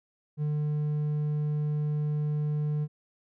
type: tone with hard clipping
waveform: sine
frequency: 150 Hz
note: D3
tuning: 37 cents sharp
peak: -27 dBFS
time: 0.37-2.88 s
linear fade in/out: 50 ms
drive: 3 dB
effects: none